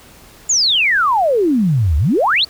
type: exponential two-way sweep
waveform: sine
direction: down then up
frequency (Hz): 7260 to 68.4 to 4678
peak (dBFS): -11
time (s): 0.49-2.45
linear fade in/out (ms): 10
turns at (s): 1.97
effects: pink hiss -43 dBFS RMS until 2.49 s